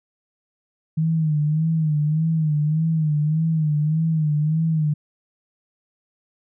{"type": "tone with vibrato", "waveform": "sine", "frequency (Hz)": 155.56, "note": "D#3", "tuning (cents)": 0, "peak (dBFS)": -17, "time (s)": [0.97, 4.94], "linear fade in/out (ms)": 10, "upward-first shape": "sine", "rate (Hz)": 1.7, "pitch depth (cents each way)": 78, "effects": []}